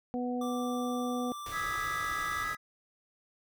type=harmonic tone; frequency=246.9 Hz; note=B3; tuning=in tune; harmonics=1 / 2 / 3; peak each=-32 / -37 / -39 dBFS; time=0.14-1.32 s; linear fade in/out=0 ms
type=tone; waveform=square; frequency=1174.7 Hz; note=D6; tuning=in tune; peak=-40 dBFS; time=0.41-2.44 s; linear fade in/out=5 ms
type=band-stop noise; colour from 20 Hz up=pink; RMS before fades=-45 dBFS; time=1.46-2.55 s; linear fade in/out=2 ms; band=180 to 260 Hz; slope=96 dB/octave
type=chord; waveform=triangle; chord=E major seventh; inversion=third; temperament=equal with one note detuned; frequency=1244.5 / 1300.4 / 1661.2 / 1975.5 Hz; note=D#6 / E6 / G#6 / B6; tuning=0 / -24 / 0 / 0 cents; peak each=-36 dBFS; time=1.51-2.57 s; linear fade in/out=50 ms
effects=none